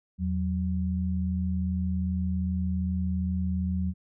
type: tone pair together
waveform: sine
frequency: 82.41 / 185 Hz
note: E2 / F#3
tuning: 0 / 0 cents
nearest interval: octave + major second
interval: 1400 cents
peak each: -28 dBFS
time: 0.18-3.94 s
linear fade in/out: 50 ms
effects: none